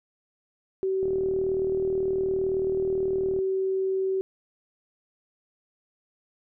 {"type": "tone", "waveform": "sine", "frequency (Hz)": 381.5, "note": "G4", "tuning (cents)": -47, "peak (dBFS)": -23, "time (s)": [0.83, 4.21], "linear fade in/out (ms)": 0}
{"type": "click train", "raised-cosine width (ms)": 2, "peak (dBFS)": -25, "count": 93, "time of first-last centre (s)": [1.03, 3.389], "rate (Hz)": 39}
{"effects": []}